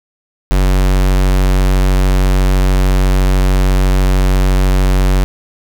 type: tone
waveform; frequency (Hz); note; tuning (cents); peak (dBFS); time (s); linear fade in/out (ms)
square; 46.91; F#1; +25; -9; 0.51-5.24; 0
effects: none